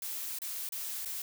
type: noise with dropouts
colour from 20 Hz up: blue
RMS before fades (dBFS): -38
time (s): 0.02-1.22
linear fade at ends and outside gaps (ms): 2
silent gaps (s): 0.387-0.418 / 0.69-0.722 / 1.049-1.057
effects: none